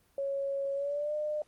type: tone with pitch glide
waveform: sine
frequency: 553 to 603.1 Hz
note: C#5 to D5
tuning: -4 to +46 cents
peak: -30 dBFS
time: 0.18-1.42 s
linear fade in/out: 2 ms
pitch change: +150 cents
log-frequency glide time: 0.74-1.14 s
effects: pink hiss -68 dBFS RMS until 1.47 s + Opus 24 kbps